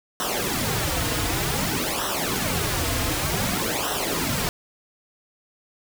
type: noise with flanger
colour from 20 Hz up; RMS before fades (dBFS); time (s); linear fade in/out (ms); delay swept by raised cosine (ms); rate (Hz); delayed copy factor
pink; -25; 0.2-4.49; 0; 0.43 to 5.23; 0.54; -0.8
effects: none